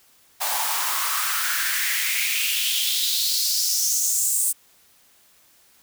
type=noise with high-pass filter sweep; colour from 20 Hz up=white; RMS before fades=-23 dBFS; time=0.4-4.53 s; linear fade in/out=20 ms; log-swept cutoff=770 to 8800 Hz; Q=4; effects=white hiss -57 dBFS RMS until 5.82 s